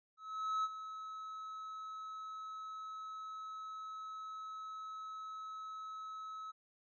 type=tone with ADSR envelope; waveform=triangle; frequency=1291 Hz; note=E6; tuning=37 cents flat; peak=-30 dBFS; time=0.17-6.52 s; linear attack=470 ms; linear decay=38 ms; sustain=-12 dB; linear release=18 ms; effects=resampled to 16000 Hz